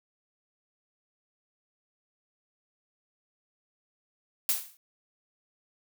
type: noise with exponential decay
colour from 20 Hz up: blue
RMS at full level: -23 dBFS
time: 4.49-4.77 s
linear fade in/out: 1 ms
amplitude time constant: 59 ms
effects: none